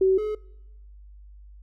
sine / triangle tone pair in turn, 380 / 425.6 Hz, F#4 / G#4, +46 / +42 cents, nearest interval major second, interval 196 cents, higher second, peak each -16 / -23 dBFS, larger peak first, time 0.01-0.18 / 0.18-0.35 s, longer neither, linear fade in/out 5 ms, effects noise-tail reverb RT60 0.9 s tail -24 dB re dry + added 50 Hz sine -44 dBFS peak until 1.62 s

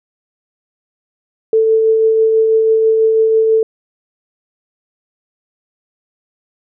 sine tone with tremolo, 443.3 Hz, A4, 13 cents sharp, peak -7 dBFS, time 1.53-3.63 s, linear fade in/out 2 ms, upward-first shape triangle, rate 6.1 Hz, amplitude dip 30%, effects none

